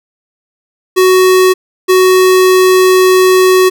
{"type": "tone pair in turn", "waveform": "square", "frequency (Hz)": [371.7, 371.7], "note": ["F#4", "F#4"], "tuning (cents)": [8, 8], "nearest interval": "unison", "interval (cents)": 0, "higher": "neither", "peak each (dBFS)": -5, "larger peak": "neither", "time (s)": [[0.96, 1.54], [1.88, 3.7]], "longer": "second", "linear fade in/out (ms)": 20, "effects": []}